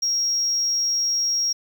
sine tone, 5600 Hz, F8, 4 cents sharp, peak -18 dBFS, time 0.02-1.53 s, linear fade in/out 10 ms, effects tanh soft clip ceiling -16 dBFS + 8-bit

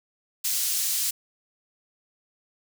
pink high-pass noise, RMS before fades -26 dBFS, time 0.44-1.11 s, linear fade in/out 10 ms, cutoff 5600 Hz, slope 12 dB/octave, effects none

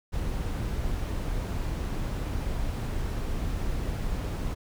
brown noise, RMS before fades -30 dBFS, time 0.12-4.55 s, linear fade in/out 20 ms, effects none

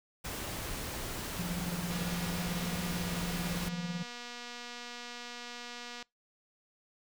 pink noise, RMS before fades -39 dBFS, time 0.24-3.69 s, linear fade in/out 10 ms
triangle tone with tremolo, 174.61 Hz, F3, in tune, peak -29 dBFS, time 1.39-4.03 s, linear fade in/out 5 ms, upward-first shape triangle, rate 18 Hz, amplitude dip 75%
click train, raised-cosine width 0.2 ms, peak -27 dBFS, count 993, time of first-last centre 1.91-6.026 s, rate 241 Hz
effects noise-tail reverb RT60 0.2 s tail -26 dB re dry

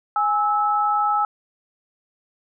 sine tone pair together, 830.8 / 1304 Hz, G#5 / E6, 0 / -19 cents, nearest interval minor sixth, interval 781 cents, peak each -20 dBFS, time 0.16-1.25 s, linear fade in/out 2 ms, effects none

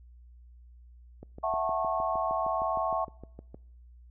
click train, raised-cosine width 2 ms, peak -30 dBFS, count 16, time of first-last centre 1.23-3.545 s, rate 6.48 Hz
sine chord, F# minor seventh, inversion third, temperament equal with one note detuned, 659.3 / 740 / 880 / 1093.5 Hz, E5 / F#5 / A5 / C#6, 0 / 0 / 0 / -24 cents, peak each -30 / -33 / -35 / -32 dBFS, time 1.43-3.05 s, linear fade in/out 10 ms
effects noise-tail reverb RT60 0.9 s tail -25 dB re dry + added 60 Hz sine -50 dBFS peak until 4.1 s

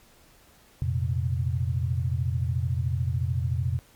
sine chord, F suspended fourth, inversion none, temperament equal with one note detuned, 87.31 / 116.54 / 130.21 Hz, F2 / Bb2 / C3, 0 / 0 / -8 cents, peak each -27 / -29 / -28 dBFS, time 0.82-3.79 s, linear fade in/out 0 ms, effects pink hiss -57 dBFS RMS until 3.95 s + MP3 96 kbps

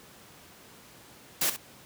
white noise with echo, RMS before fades -26 dBFS, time 1.41-1.5 s, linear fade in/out 5 ms, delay 65 ms, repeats 1, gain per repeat -11 dB, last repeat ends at 1.565 s, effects pink hiss -52 dBFS RMS until 1.85 s + high-pass 100 Hz 12 dB/octave

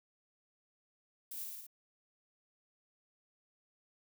violet noise with echo, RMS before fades -44 dBFS, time 1.31-1.44 s, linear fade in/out 5 ms, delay 57 ms, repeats 4, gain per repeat -2 dB, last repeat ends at 1.668 s, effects none

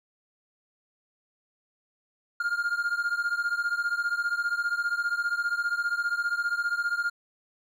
triangle beating tone pair, 1404 / 1419 Hz, F6 / F6, +9 / +27 cents, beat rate 15 Hz, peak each -26 / -28 dBFS, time 2.4-7.1 s, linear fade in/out 5 ms, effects none

